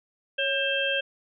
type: harmonic tone with a mistuned harmonic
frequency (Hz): 532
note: C5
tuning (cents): +29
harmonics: 1 / 3 / 5 / 6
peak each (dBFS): -29 / -29 / -29 / -29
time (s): 0.38-1.01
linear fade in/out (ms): 10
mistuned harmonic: 1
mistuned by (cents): +68
effects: none